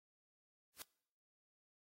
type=noise with exponential growth; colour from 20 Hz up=white; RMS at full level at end=-44 dBFS; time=0.73-0.82 s; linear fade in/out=2 ms; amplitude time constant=19 ms; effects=noise-tail reverb RT60 0.7 s tail -23 dB re dry + AAC 48 kbps